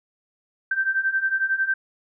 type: beating tone pair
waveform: sine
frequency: 1554 / 1565 Hz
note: G6 / G6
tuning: -16 / -3 cents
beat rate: 11 Hz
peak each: -25 / -22 dBFS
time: 0.71-1.74 s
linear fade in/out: 5 ms
effects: none